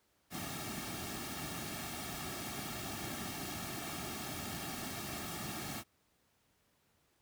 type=noise with comb filter; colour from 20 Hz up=pink; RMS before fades=-42 dBFS; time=0.3-5.84 s; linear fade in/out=50 ms; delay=2 ms; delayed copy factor=-0.7; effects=pink hiss -74 dBFS RMS until 7.21 s + high-pass 60 Hz 12 dB/octave